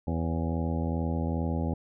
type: harmonic tone with a mistuned harmonic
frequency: 82.41 Hz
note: E2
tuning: in tune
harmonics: 1 / 2 / 3 / 4 / 5 / 6 / 7 / 8 / 9 / 10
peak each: -30 / -32 / -33 / -39 / -44 / -41 / -41 / -49 / -45 / -42 dBFS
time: 0.07-1.74 s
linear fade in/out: 5 ms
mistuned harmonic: 7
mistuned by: -43 cents
effects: none